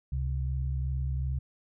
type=tone pair together; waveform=sine; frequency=68.4 / 131.08 Hz; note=C#2 / C3; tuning=-23 / +4 cents; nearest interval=major seventh; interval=1127 cents; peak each=-29 / -33 dBFS; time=0.12-1.39 s; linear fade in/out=5 ms; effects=none